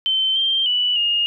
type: tone with pitch steps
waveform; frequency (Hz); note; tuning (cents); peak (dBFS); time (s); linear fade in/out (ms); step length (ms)
sine; 3088 / 3161 / 2961 / 2844; G7 / G7 / F#7 / F7; -27 / +14 / +1 / +31; -16; 0.06-1.26; 0; 300
effects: none